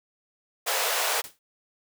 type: high-pass noise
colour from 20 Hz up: pink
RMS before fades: -26 dBFS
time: 0.66-1.22 s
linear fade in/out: 20 ms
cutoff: 460 Hz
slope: 48 dB/octave
type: noise with exponential decay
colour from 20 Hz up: white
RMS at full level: -36 dBFS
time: 1.24-1.39 s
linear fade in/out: 1 ms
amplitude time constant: 31 ms
effects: none